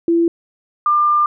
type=tone pair in turn; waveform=sine; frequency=336.8 / 1196.4 Hz; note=E4 / D6; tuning=+37 / +32 cents; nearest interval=octave + minor seventh; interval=2195 cents; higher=second; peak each=-11 dBFS; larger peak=neither; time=0.08-0.28 / 0.86-1.26 s; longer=second; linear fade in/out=2 ms; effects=none